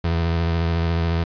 30% pulse tone with vibrato, 83.5 Hz, E2, 23 cents sharp, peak -16 dBFS, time 0.04-1.24 s, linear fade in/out 5 ms, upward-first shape sine, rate 14 Hz, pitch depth 33 cents each way, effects resampled to 11025 Hz + 9-bit

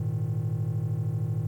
triangle chord, Ab suspended second, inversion none, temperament just, 103.83 / 116.8 / 155.74 Hz, Ab2 / Bb2 / Eb3, 0 / +4 / +2 cents, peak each -28 / -26 / -28 dBFS, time 0-1.47 s, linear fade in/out 5 ms, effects tanh soft clip ceiling -20 dBFS + 10-bit

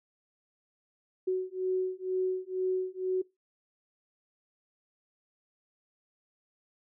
sine beating tone pair, 370.9 / 373 Hz, F#4 / F#4, +4 / +14 cents, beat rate 2.1 Hz, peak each -31 dBFS, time 1.27-3.22 s, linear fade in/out 10 ms, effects noise-tail reverb RT60 0.2 s tail -21 dB re dry

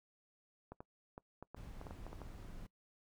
clicks, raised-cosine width 1 ms, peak -34 dBFS, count 11, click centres 0.72 / 0.805 / 1.179 / 1.426 / 1.546 / 1.814 / 1.868 / 1.909 / 2.066 / 2.13 / 2.217 s
brown noise, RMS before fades -50 dBFS, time 1.56-2.67 s, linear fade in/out 10 ms
effects noise-tail reverb RT60 0.1 s tail -23 dB re dry

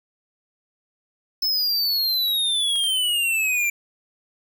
square exponential sweep, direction down, 5274 to 2349 Hz, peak -20 dBFS, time 1.42-3.7 s, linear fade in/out 5 ms
clicks, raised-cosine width 0.2 ms, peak -29 / -23 / -25 / -32 / -29 dBFS, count 5, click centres 2.278 / 2.758 / 2.84 / 2.968 / 3.644 s
effects none

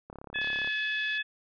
click train, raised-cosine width 1 ms, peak -29 dBFS, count 21, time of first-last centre 0.1-0.675 s, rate 34.8 Hz
harmonic tone, 857 Hz, A5, 46 cents flat, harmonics 2 / 3 / 4, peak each -30 / -34 / -36 dBFS, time 0.34-1.23 s, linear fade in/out 20 ms
white high-pass noise, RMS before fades -41 dBFS, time 0.41-1.18 s, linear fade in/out 2 ms, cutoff 2400 Hz, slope 12 dB/octave
effects resampled to 11025 Hz

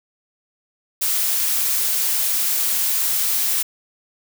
blue noise, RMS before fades -20 dBFS, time 1.01-3.63 s, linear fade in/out 10 ms, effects none

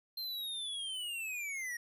square linear sweep, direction down, 4181 to 1864.7 Hz, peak -38 dBFS, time 0.17-1.77 s, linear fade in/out 5 ms, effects resampled to 32000 Hz + 12-bit

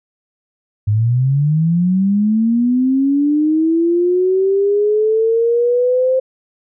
sine linear sweep, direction up, 101.3 to 524 Hz, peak -11 dBFS, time 0.87-6.2 s, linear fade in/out 10 ms, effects none

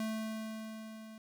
square tone with level ramp, 219.6 Hz, A3, 3 cents flat, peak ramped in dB -34 to -49 dBFS, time 0-1.18 s, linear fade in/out 2 ms, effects 12-bit

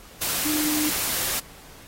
sine tone in noise, 302.8 Hz, D#4, 47 cents flat, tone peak -24 dBFS, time 0.45-0.9 s, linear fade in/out 10 ms, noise white, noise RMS -26 dBFS, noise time 0.21-1.4 s, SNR -1 dB, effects pink hiss -47 dBFS RMS until 1.87 s + AAC 48 kbps

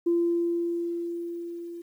sine tone with level ramp, 342 Hz, F4, 36 cents flat, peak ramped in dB -19 to -36 dBFS, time 0.06-1.82 s, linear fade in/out 10 ms, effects tanh soft clip ceiling -15 dBFS + 10-bit

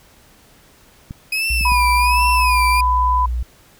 clicks, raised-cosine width 5 ms, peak -17 dBFS, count 3, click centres 1.109 / 1.61 / 1.72 s
35% pulse tone with vibrato, 2509 Hz, D#7, 14 cents sharp, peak -16 dBFS, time 1.32-2.81 s, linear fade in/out 5 ms, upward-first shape sine, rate 1.3 Hz, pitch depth 120 cents each way
sine tone, 60.4 Hz, B1, 38 cents flat, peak -18 dBFS, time 1.5-3.43 s, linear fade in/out 5 ms
sine tone with pitch glide, 987.8 to 999.9 Hz, B5 to B5, 0 to +21 cents, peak -14 dBFS, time 1.65-3.26 s, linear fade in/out 5 ms, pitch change +21 cents, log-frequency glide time 2.26-2.39 s
effects pink hiss -50 dBFS RMS until 3.79 s

